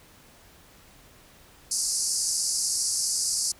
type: band-pass noise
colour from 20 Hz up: pink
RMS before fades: -27 dBFS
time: 1.71-3.52 s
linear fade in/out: 5 ms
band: 4600 to 11000 Hz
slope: 96 dB/octave
effects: pink hiss -54 dBFS RMS until 3.59 s